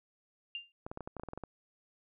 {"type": "tone with exponential decay", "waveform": "sine", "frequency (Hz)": 2794, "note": "F7", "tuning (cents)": 0, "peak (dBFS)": -34, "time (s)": [0.55, 0.72], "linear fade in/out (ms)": 1, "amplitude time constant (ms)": 36}
{"type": "clicks", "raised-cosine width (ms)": 1, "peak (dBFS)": -27, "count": 12, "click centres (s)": [0.865, 0.915, 0.974, 1.007, 1.075, 1.167, 1.197, 1.235, 1.287, 1.334, 1.376, 1.437]}
{"effects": []}